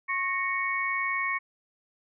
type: tone cluster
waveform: sine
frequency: 1089 / 1861 / 2220 Hz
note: C#6 / A#6 / C#7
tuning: -31 / -3 / +2 cents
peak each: -31 / -32 / -29 dBFS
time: 0.08-1.39 s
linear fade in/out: 20 ms
effects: none